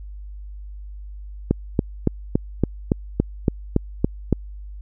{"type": "click train", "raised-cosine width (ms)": 3, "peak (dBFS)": -3, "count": 11, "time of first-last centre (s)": [1.51, 4.327], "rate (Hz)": 3.55, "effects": ["added 50 Hz sine -33 dBFS peak until 4.81 s"]}